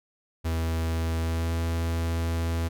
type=tone with pitch glide; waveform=45% pulse; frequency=81.8 to 83.04 Hz; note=E2 to E2; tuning=-13 to +13 cents; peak=-25 dBFS; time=0.44-2.69 s; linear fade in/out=20 ms; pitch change=+26 cents; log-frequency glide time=1.21-1.54 s; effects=none